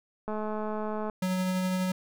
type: click train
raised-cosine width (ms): 1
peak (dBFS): -21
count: 176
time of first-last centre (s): 0.28-1.098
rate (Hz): 214
type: tone with tremolo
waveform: square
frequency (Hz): 185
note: F#3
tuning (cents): 0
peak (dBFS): -26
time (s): 1.22-1.92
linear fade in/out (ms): 5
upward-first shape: triangle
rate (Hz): 12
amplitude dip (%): 25
effects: none